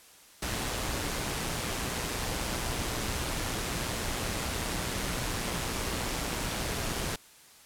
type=noise with amplitude modulation; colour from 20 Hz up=pink; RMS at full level=-31 dBFS; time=0.42-7.16 s; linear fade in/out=5 ms; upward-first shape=sine; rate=121 Hz; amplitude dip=35%; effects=white hiss -55 dBFS RMS until 7.65 s + low-pass 12000 Hz 12 dB/octave